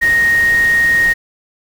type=tone in noise; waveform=sine; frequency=1864.7 Hz; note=A#6; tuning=in tune; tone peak=-9 dBFS; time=0.01-1.14 s; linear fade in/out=20 ms; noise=pink; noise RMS=-27 dBFS; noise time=0.01-1.14 s; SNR=+15 dB; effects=none